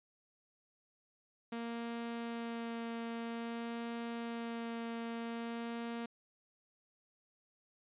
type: tone with vibrato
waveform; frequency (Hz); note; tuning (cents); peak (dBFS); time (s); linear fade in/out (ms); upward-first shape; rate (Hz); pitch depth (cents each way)
sawtooth; 232.3; A#3; -6; -35; 1.52-6.06; 5; sine; 0.51; 9
effects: resampled to 8000 Hz